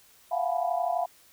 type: tone cluster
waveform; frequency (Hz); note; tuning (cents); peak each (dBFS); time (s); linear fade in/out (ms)
sine; 680 / 712 / 759 / 847 / 989; F5 / F5 / F#5 / G#5 / B5; -46 / +33 / +44 / +34 / +2; -29 / -28 / -37 / -37 / -37; 0.31-1.06; 10
effects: white hiss -58 dBFS RMS until 1.32 s